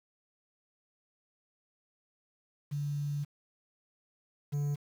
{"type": "tone pair in turn", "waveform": ["sine", "triangle"], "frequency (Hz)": [144.6, 144.6], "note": ["D3", "D3"], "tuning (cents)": [-27, -27], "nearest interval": "unison", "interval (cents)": 0, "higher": "neither", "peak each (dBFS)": [-31, -27], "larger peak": "second", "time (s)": [[2.71, 3.25], [4.52, 4.76]], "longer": "first", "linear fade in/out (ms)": 20, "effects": ["9-bit"]}